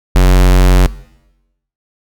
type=tone; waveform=square; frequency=45.84 Hz; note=F#1; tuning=15 cents flat; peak=-5 dBFS; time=0.15-0.87 s; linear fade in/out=10 ms; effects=noise-tail reverb RT60 0.9 s tail -19 dB re dry